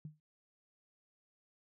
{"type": "tone with exponential decay", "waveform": "sine", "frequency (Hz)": 152.9, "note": "D#3", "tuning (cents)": -30, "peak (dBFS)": -40, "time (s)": [0.05, 0.2], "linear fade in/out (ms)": 2, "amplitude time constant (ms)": 32, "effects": []}